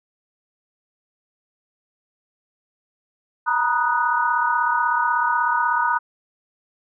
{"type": "chord", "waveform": "sine", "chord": "B major seventh", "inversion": "third", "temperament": "equal with one note detuned", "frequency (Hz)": [932.3, 968.6, 1244.5, 1480], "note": ["A#5", "B5", "D#6", "F#6"], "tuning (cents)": [0, -34, 0, 0], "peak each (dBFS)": -23, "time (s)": [3.46, 5.99], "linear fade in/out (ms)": 20, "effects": []}